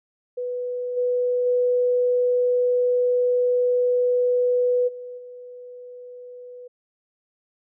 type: tone with level steps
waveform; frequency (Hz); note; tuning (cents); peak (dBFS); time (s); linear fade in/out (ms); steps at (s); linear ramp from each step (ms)
sine; 493.9; B4; 0; -25 / -19 / -17 / -33 / -37; 0.37-6.68; 10; 0.96 / 1.45 / 4.87 / 5.17; 20
effects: none